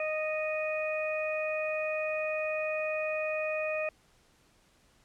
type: harmonic tone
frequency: 620 Hz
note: D#5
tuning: 6 cents flat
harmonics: 1 / 2 / 3 / 4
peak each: -31 / -42 / -43 / -35 dBFS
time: 0-3.89 s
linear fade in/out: 2 ms
effects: pink hiss -65 dBFS RMS until 5.04 s + low-pass 10000 Hz 12 dB/octave

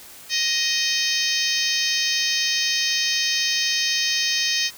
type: harmonic tone with a mistuned harmonic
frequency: 624 Hz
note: D#5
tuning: 5 cents sharp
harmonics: 3 / 4 / 5 / 6 / 7 / 8 / 9 / 10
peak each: -28 / -28 / -28 / -28 / -28 / -28 / -28 / -28 dBFS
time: 0.29-4.71 s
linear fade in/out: 50 ms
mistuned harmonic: 9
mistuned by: -57 cents
effects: white hiss -43 dBFS RMS until 4.77 s

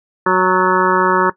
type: harmonic tone with a mistuned harmonic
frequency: 184.8 Hz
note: F#3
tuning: 2 cents flat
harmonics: 1 / 2 / 3 / 5 / 6 / 7 / 8 / 9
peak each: -22 / -16 / -22 / -17 / -18 / -19 / -21 / -20 dBFS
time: 0.26-1.3 s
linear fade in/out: 5 ms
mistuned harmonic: 9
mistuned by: +52 cents
effects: noise-tail reverb RT60 0.1 s tail -17 dB re dry

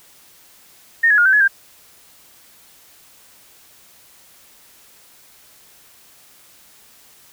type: tone with pitch steps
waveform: sine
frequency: 1837 / 1685 / 1426 / 1544 / 1694 / 1589 Hz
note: A#6 / G#6 / F6 / G6 / G#6 / G6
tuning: -26 / +25 / +36 / -27 / +34 / +23 cents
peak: -10 dBFS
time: 1.03-1.48 s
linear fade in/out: 10 ms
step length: 75 ms
effects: white hiss -49 dBFS RMS until 7.32 s

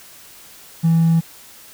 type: tone with hard clipping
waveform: triangle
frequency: 164.81 Hz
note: E3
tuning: in tune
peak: -12 dBFS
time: 0.83-1.21 s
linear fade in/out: 20 ms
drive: 4 dB
effects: white hiss -43 dBFS RMS until 1.73 s

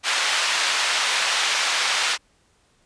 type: band-pass noise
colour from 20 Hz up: white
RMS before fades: -22 dBFS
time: 0.03-2.18 s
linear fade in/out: 50 ms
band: 890 to 4100 Hz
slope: 12 dB/octave
effects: pink hiss -62 dBFS RMS until 2.85 s + resampled to 22050 Hz

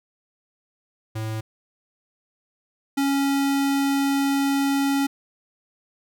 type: tone pair in turn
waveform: square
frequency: 110 / 277.2 Hz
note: A2 / C#4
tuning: 0 / 0 cents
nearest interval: octave + major third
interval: 1600 cents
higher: second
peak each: -27 / -20 dBFS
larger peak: second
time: 1.15-1.41 / 2.97-5.07 s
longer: second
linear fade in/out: 10 ms
effects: none

